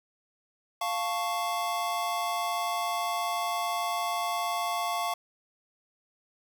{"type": "chord", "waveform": "square", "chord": "F augmented", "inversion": "none", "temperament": "equal", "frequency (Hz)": [698.5, 880, 1108.7], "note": ["F5", "A5", "C#6"], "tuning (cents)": [0, 0, 0], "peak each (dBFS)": [-32, -36, -33], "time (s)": [0.81, 5.14], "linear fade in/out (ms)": 5, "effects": ["9-bit"]}